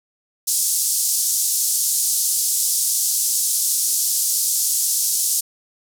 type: band-pass noise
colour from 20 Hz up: white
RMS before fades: -20 dBFS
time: 0.47-5.41 s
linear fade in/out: 10 ms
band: 5300 to 12000 Hz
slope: 24 dB/octave
effects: none